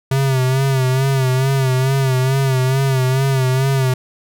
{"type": "tone with vibrato", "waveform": "square", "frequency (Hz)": 132.4, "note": "C3", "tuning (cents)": 21, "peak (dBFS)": -14, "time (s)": [0.11, 3.94], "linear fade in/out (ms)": 5, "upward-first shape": "sine", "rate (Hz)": 2.3, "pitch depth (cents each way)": 56, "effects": []}